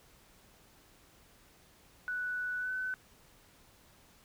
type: tone with pitch glide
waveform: sine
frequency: 1482 to 1511.4 Hz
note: F#6 to F#6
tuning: +2 to +36 cents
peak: -33 dBFS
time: 2.08-2.94 s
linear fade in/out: 0 ms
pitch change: +34 cents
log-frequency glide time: 2.59-2.71 s
effects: pink hiss -62 dBFS RMS until 4.24 s